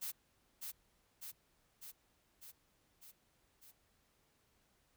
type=noise with echo; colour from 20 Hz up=blue; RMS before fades=-42 dBFS; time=0.01-0.12 s; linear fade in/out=20 ms; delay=600 ms; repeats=6; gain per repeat=-3 dB; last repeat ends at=3.72 s; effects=pink hiss -75 dBFS RMS until 4.96 s